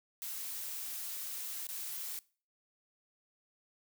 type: noise with dropouts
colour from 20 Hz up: blue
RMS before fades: -41 dBFS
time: 0.22-2.19 s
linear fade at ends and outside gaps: 0 ms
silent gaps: 1.669-1.689 s
effects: noise-tail reverb RT60 0.4 s tail -22 dB re dry